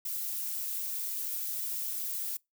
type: noise with flanger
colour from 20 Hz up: violet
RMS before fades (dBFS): -35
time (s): 0.05-2.37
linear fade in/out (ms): 5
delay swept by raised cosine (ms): 2 to 3.6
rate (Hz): 1.9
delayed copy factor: +0.55
effects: noise-tail reverb RT60 0.2 s tail -25 dB re dry